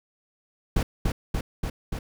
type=noise with echo; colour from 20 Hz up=brown; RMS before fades=-22 dBFS; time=0.76-0.83 s; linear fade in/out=5 ms; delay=290 ms; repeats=4; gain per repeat=-2 dB; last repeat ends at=1.99 s; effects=none